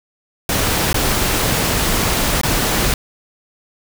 pink noise with dropouts, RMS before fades -17 dBFS, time 0.49-2.94 s, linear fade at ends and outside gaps 2 ms, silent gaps 0.93-0.943 / 2.414-2.433 s, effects none

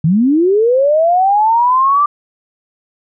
sine linear sweep, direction up, 146.83 to 1185 Hz, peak -8 dBFS, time 0.04-2.06 s, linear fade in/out 5 ms, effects none

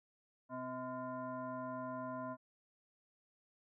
sine tone with frequency modulation, 640 Hz, D#5, 49 cents sharp, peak -40 dBFS, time 0.49-2.37 s, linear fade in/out 50 ms, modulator 384 Hz, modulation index 1.4, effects none

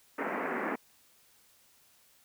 pink band-pass noise, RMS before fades -34 dBFS, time 0.18-0.76 s, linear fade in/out 10 ms, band 210 to 2200 Hz, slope 48 dB/octave, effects white hiss -64 dBFS RMS until 2.24 s

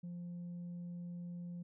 sine tone, 174.61 Hz, F3, in tune, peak -40 dBFS, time 0.03-1.63 s, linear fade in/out 10 ms, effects tanh soft clip ceiling -41 dBFS

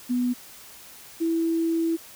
sine tone pair in turn, 246.9 / 329.6 Hz, B3 / E4, 0 / 0 cents, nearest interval perfect fourth, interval 500 cents, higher second, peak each -21 dBFS, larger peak neither, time 0.09-0.34 / 1.2-1.97 s, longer second, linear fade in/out 20 ms, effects white hiss -46 dBFS RMS until 2.15 s

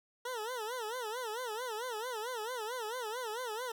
20% pulse tone with vibrato, 466.2 Hz, A#4, in tune, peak -32 dBFS, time 0.25-3.72 s, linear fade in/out 5 ms, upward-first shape sine, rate 4.5 Hz, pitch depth 170 cents each way, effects none

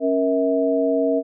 sine tone cluster, 275.1 / 470 / 647 Hz, C#4 / A#4 / E5, -13 / +14 / -32 cents, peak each -21 dBFS, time 0-1.23 s, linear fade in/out 50 ms, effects none

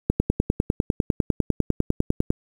click train, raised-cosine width 3 ms, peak -5 dBFS, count 23, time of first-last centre 0.1-2.304 s, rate 9.98 Hz, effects 7-bit

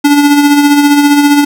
square tone with tremolo, 288.8 Hz, D4, 29 cents flat, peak -3 dBFS, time 0.04-1.45 s, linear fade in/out 10 ms, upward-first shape sine, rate 15 Hz, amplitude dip 45%, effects none

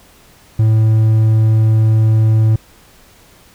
triangle tone, 110 Hz, A2, in tune, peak -6 dBFS, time 0.59-2.56 s, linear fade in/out 5 ms, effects pink hiss -46 dBFS RMS until 3.54 s

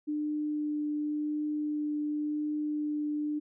sine tone with vibrato, 299.3 Hz, D4, 33 cents sharp, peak -29 dBFS, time 0.07-3.4 s, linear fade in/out 20 ms, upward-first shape triangle, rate 0.91 Hz, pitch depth 9 cents each way, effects none

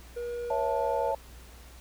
triangle tone, 479.1 Hz, A#4, 47 cents sharp, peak -30 dBFS, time 0.16-1.12 s, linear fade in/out 10 ms
sine chord, A major, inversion first, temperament just, 550 / 660 / 880 Hz, C#5 / E5 / A5, -14 / +2 / 0 cents, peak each -30 / -33 / -30 dBFS, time 0.5-1.15 s, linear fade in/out 5 ms
effects added 60 Hz sine -48 dBFS peak until 1.8 s + pink hiss -53 dBFS RMS until 1.8 s

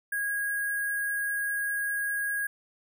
sine tone with sample-and-hold, 1645 Hz, G#6, 17 cents flat, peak -27 dBFS, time 0.12-2.47 s, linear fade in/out 5 ms, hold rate 11025 Hz, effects none

